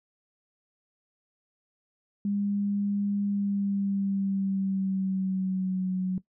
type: tone with pitch glide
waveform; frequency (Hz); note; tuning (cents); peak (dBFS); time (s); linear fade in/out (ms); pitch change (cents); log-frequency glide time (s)
sine; 202.2 to 185.42; G#3 to F#3; -46 to +4; -25; 2.25-6.18; 2; -150; 3.23-5.91
effects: noise-tail reverb RT60 0.1 s tail -17 dB re dry